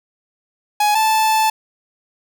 45% pulse tone pair in turn, 837 / 875.7 Hz, G#5 / A5, +13 / -8 cents, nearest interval minor second, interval 79 cents, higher second, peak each -13 / -13 dBFS, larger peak neither, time 0.8-0.95 / 0.95-1.5 s, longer second, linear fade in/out 5 ms, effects none

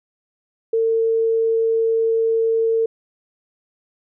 sine tone, 451.8 Hz, A4, 46 cents sharp, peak -15 dBFS, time 0.73-2.86 s, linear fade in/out 5 ms, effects none

